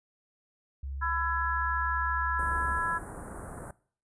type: tone with pitch glide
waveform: sine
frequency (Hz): 68.2 to 69.35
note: C#2 to C#2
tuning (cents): -28 to +1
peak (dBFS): -34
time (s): 0.83-2.79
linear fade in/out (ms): 5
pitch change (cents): +29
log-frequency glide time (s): 0.97-1.06
type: harmonic tone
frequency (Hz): 334.4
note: E4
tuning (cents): +25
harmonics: 3 / 4 / 5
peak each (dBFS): -32 / -32 / -32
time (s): 1.01-2.99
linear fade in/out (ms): 20
type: band-stop noise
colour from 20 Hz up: pink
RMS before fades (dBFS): -41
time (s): 2.39-3.71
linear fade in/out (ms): 2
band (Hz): 1600 to 9100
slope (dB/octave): 48
effects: noise-tail reverb RT60 0.5 s tail -21 dB re dry + resampled to 22050 Hz